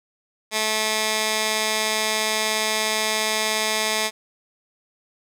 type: tone with band-pass filter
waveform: 15% pulse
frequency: 217 Hz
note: A3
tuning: 24 cents flat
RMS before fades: -23 dBFS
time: 0.51-4.11 s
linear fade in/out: 50 ms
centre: 5300 Hz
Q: 0.51
effects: none